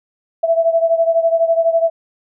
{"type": "beating tone pair", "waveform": "sine", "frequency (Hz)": [659.3, 671.3], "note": ["E5", "E5"], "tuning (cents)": [0, 31], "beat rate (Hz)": 12, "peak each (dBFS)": [-13, -17], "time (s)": [0.43, 1.9], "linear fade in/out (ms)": 10, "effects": []}